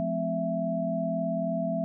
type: tone cluster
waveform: sine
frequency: 174.9 / 213.6 / 257.2 / 663 Hz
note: F3 / G#3 / C4 / E5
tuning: +3 / +49 / -30 / +10 cents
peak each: -32 / -34 / -34 / -29 dBFS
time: 0-1.84 s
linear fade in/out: 0 ms
effects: none